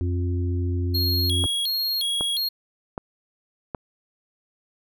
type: harmonic tone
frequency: 88.6 Hz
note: F2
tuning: 25 cents sharp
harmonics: 1 / 3 / 4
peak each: -22 / -32 / -34 dBFS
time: 0.01-1.46 s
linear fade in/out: 0 ms
type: tone with vibrato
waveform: square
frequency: 3761 Hz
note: A#7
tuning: 15 cents sharp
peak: -23 dBFS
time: 0.94-2.49 s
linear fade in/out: 10 ms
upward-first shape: square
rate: 1.4 Hz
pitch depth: 220 cents each way
type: click train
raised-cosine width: 1 ms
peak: -15 dBFS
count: 4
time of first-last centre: 1.44-3.748 s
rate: 1.3 Hz
effects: none